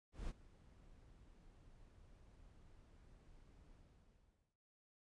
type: noise with ADSR envelope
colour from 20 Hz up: brown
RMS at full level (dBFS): -44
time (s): 0.12-4.57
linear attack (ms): 170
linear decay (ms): 33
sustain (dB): -20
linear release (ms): 850
effects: noise-tail reverb RT60 0.8 s tail -24 dB re dry + resampled to 22050 Hz